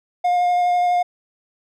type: tone with vibrato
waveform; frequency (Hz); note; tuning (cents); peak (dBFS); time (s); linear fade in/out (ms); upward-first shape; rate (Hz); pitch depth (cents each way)
triangle; 712; F5; +33; -13; 0.24-1.03; 10; sine; 12; 11
effects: none